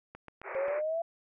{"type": "click train", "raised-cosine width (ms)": 0.5, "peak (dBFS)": -30, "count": 5, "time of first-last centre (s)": [0.15, 0.683], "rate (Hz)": 7.51}
{"type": "band-pass noise", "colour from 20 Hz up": "pink", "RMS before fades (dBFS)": -40, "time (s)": [0.43, 0.82], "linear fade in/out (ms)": 50, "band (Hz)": [370, 2400], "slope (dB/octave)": 96}
{"type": "exponential sweep", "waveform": "sine", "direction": "up", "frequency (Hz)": [531, 679], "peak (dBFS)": -29, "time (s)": [0.55, 1.02], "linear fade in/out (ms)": 5}
{"effects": []}